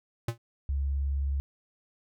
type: tone with exponential decay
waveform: square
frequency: 116.54 Hz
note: A#2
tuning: in tune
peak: -25 dBFS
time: 0.28-0.38 s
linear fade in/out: 5 ms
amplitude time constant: 20 ms
type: tone with vibrato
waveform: sine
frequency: 69.3 Hz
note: C#2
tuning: in tune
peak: -26 dBFS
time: 0.69-1.4 s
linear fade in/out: 0 ms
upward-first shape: sine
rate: 19 Hz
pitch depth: 20 cents each way
effects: none